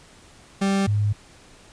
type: tone pair in turn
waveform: 40% pulse / sine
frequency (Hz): 196 / 103.83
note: G3 / G#2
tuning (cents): 0 / 0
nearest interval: major seventh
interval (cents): 1100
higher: first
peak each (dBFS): -18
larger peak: neither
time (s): 0.61-0.87 / 0.87-1.13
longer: neither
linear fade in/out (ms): 10
effects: pink hiss -50 dBFS RMS until 1.72 s + resampled to 22050 Hz